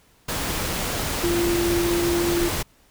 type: tone in noise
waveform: sine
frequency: 344.1 Hz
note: F4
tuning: 26 cents flat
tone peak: -20 dBFS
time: 1.23-2.49 s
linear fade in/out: 10 ms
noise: pink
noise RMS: -26 dBFS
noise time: 0.28-2.63 s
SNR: +3 dB
effects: pink hiss -58 dBFS RMS until 2.9 s